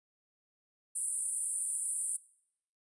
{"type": "band-pass noise", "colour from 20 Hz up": "pink", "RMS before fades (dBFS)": -35, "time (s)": [0.95, 2.17], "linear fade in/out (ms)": 10, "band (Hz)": [8600, 10000], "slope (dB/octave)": 96, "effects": ["noise-tail reverb RT60 0.7 s tail -20 dB re dry", "resampled to 24000 Hz"]}